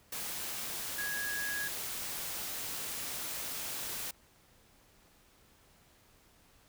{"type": "tone in noise", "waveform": "sine", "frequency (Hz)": 1661.2, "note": "G#6", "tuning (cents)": 0, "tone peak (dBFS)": -35, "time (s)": [0.98, 1.68], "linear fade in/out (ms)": 5, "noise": "white", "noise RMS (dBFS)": -39, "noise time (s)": [0.12, 4.11], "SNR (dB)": 1, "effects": ["pink hiss -64 dBFS RMS until 6.68 s"]}